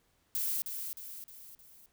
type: noise with echo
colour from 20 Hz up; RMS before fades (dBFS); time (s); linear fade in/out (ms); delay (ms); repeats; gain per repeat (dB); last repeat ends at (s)
violet; -33; 0.35-0.62; 0; 310; 4; -6; 1.86
effects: pink hiss -72 dBFS RMS until 1.92 s